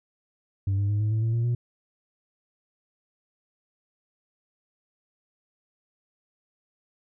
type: tone with pitch steps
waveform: sine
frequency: 97.7 / 100.62 / 103.63 / 106.73 / 109.92 / 113.2 / 116.59 / 120.07 Hz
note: G2 / G2 / G#2 / G#2 / A2 / A2 / A#2 / B2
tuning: -5 / +46 / -3 / +48 / -1 / +50 / +1 / -48 cents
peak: -19 dBFS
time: 0.67-1.55 s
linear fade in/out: 5 ms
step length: 110 ms
effects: tanh soft clip ceiling -21 dBFS